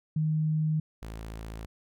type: tone pair in turn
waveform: sine / sawtooth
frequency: 155.56 / 55 Hz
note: D#3 / A1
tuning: 0 / 0 cents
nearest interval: octave + tritone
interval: 1800 cents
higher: first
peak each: -24 / -34 dBFS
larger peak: first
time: 0.16-0.8 / 1.02-1.66 s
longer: neither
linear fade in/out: 5 ms
effects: none